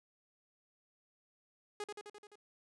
sawtooth tone with echo, 415.3 Hz, G#4, in tune, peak -35 dBFS, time 1.8-1.84 s, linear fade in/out 2 ms, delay 86 ms, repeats 6, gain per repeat -3 dB, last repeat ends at 2.356 s, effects resampled to 24000 Hz

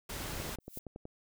pink noise, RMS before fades -40 dBFS, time 0.09-0.56 s, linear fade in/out 10 ms
click train, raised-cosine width 2 ms, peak -30 dBFS, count 8, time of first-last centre 0.4-1.054 s, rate 10.7 Hz
violet noise with exponential growth, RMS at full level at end -41 dBFS, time 0.6-0.79 s, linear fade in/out 5 ms, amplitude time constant 41 ms
effects none

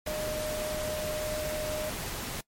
sine tone in noise, 613 Hz, D#5, 26 cents flat, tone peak -32 dBFS, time 0.07-1.9 s, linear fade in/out 5 ms, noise pink, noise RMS -36 dBFS, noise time 0.06-2.41 s, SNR +1 dB, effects noise-tail reverb RT60 0.1 s tail -22 dB re dry + MP3 64 kbps

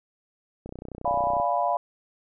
click train, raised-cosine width 2 ms, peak -24 dBFS, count 24, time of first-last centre 0.66-1.4 s, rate 31.1 Hz
sine chord, D diminished seventh, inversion none, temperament equal with one note detuned, 581.9 / 698.5 / 830.6 / 987.8 Hz, D5 / F5 / Ab5 / Cb6, -16 / 0 / 0 / 0 cents, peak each -29 / -25 / -30 / -27 dBFS, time 1.05-1.77 s, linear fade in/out 2 ms
effects none

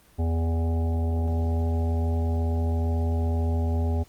harmonic tone with a mistuned harmonic, 82.2 Hz, E2, 4 cents flat, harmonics 1 / 3 / 5 / 7 / 9 / 10, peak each -22 / -32 / -36 / -39 / -41 / -42 dBFS, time 0.18-4.04 s, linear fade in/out 20 ms, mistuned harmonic 7, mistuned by +28 cents, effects pink hiss -57 dBFS RMS until 4.08 s + Opus 24 kbps

